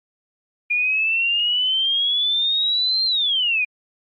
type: exponential two-way sweep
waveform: sine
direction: up then down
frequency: 2416 to 4200 to 2416 Hz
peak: -17 dBFS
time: 0.7-3.65 s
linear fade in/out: 10 ms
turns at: 3.05 s
effects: Opus 32 kbps